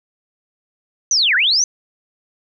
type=linear two-way sweep; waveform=sine; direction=down then up; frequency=6240 to 1415 to 6240 Hz; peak=-12 dBFS; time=1.11-1.64 s; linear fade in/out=2 ms; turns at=1.35 s; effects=none